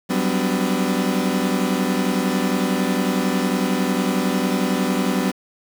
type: chord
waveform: 35% pulse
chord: G major seventh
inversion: third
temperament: equal with one note detuned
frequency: 185 / 196 / 251.7 / 293.7 Hz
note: F#3 / G3 / B3 / D4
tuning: 0 / 0 / +33 / 0 cents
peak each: -22 / -22 / -21 / -25 dBFS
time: 0.09-5.32 s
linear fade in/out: 20 ms
effects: 7-bit